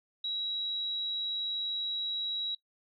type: tone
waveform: sine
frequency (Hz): 3873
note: B7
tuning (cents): -35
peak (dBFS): -31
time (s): 0.24-2.55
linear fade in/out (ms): 5
effects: noise-tail reverb RT60 0.1 s tail -18 dB re dry